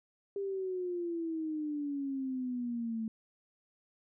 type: exponential sweep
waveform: sine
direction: down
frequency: 401 to 220 Hz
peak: -33 dBFS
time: 0.36-3.08 s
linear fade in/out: 2 ms
effects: none